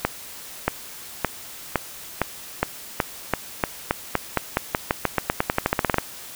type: accelerating click train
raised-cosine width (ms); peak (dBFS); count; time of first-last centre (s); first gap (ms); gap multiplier
0.5; -3; 28; 0.05-5.984; 630; 0.9
effects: white hiss -39 dBFS RMS until 6.35 s